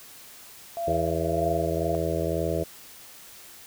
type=tone with tremolo; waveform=sine; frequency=680 Hz; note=F5; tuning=46 cents flat; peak=-24 dBFS; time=0.77-1.95 s; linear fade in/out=0 ms; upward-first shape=triangle; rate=1.8 Hz; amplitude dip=90%
type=harmonic tone; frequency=82.1 Hz; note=E2; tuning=6 cents flat; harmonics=1 / 2 / 4 / 5 / 6 / 7 / 8; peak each=-32 / -32 / -32 / -32 / -32 / -32 / -32 dBFS; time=0.87-2.64 s; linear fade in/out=10 ms
effects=white hiss -47 dBFS RMS until 3.66 s